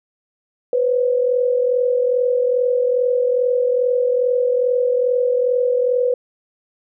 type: tone pair together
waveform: sine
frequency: 493.6 / 536 Hz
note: B4 / C5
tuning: -1 / +42 cents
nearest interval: minor second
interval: 143 cents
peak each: -15 / -22 dBFS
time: 0.73-6.14 s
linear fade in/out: 2 ms
effects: none